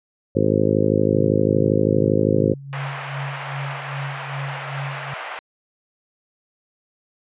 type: harmonic tone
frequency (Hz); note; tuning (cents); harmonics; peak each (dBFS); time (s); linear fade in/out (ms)
52.6; G#1; +23; 2 / 3 / 4 / 5 / 6 / 7 / 8 / 9 / 10; -24 / -24 / -24 / -24 / -24 / -24 / -24 / -24 / -24; 0.35-2.54; 10
type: tone with tremolo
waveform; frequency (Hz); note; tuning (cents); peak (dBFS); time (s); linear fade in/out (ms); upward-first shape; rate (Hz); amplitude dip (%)
sine; 138.59; C#3; 0; -25; 1.12-5.14; 5; sine; 2.5; 70
type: band-pass noise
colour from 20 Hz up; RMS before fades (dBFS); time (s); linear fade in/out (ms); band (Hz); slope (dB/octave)
pink; -32; 2.73-5.39; 0; 620 to 2700; 24
effects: resampled to 8000 Hz